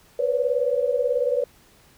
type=tone cluster; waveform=sine; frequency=487.6 / 506 / 567 Hz; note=B4 / B4 / C#5; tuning=-22 / +42 / +39 cents; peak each=-24 dBFS; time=0.19-1.44 s; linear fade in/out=5 ms; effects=pink hiss -55 dBFS RMS until 1.97 s